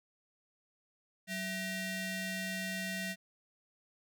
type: ring-modulated tone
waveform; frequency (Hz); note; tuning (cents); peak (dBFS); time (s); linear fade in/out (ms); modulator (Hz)
sawtooth; 852; G#5; +44; -29; 1.27-3.16; 50; 1040
effects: none